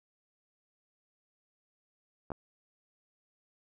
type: clicks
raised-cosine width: 1 ms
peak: -26 / -22 dBFS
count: 2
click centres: 2.304 / 2.318 s
effects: none